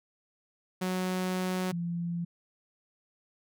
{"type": "tone pair in turn", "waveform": ["sawtooth", "sine"], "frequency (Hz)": [184.4, 171.38], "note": ["F#3", "F3"], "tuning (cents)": [-6, -32], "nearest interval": "minor second", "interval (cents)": 126, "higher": "first", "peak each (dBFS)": [-25, -30], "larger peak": "first", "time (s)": [[0.81, 1.72], [1.72, 2.25]], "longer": "first", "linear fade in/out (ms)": 10, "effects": []}